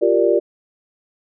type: chord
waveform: sine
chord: G minor seventh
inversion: third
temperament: equal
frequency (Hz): 349.2 / 392 / 466.2 / 587.3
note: F4 / G4 / Bb4 / D5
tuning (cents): 0 / 0 / 0 / 0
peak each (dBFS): -18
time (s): 0.01-0.4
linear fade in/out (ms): 20
effects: none